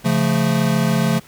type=chord; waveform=square; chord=Db augmented; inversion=none; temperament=equal with one note detuned; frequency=138.59 / 173.21 / 220 Hz; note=Db3 / F3 / A3; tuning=0 / -14 / 0 cents; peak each=-21 / -20 / -20 dBFS; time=0.04-1.2 s; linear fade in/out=20 ms; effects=pink hiss -46 dBFS RMS until 1.27 s